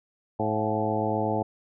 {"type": "harmonic tone with a mistuned harmonic", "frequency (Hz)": 107.8, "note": "A2", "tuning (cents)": -35, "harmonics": [1, 2, 3, 4, 5, 6, 7, 8], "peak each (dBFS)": [-32, -32, -32, -32, -32, -32, -32, -32], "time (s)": [0.39, 1.43], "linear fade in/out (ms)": 10, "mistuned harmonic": 6, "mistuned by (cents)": 67, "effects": []}